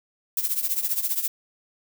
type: noise with tremolo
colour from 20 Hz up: violet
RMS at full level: -22 dBFS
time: 0.37-1.28 s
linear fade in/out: 2 ms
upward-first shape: triangle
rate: 15 Hz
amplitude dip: 85%
effects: none